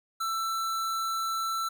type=tone; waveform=square; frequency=1333 Hz; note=E6; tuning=19 cents sharp; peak=-29 dBFS; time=0.2-1.69 s; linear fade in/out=10 ms; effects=none